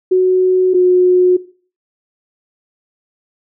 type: tone pair in turn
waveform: sine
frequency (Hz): 370 / 363.2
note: F#4 / F#4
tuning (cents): 0 / -32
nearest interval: unison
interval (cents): 32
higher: first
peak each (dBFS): -7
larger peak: neither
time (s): 0.11-0.74 / 0.74-1.37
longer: neither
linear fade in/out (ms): 10
effects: noise-tail reverb RT60 0.4 s tail -17 dB re dry